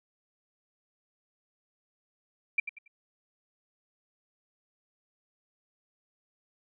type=tone with echo; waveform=sine; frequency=2355 Hz; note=D7; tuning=4 cents sharp; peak=-21 dBFS; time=2.58-2.6 s; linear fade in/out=5 ms; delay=93 ms; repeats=3; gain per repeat=-11 dB; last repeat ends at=2.879 s; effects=none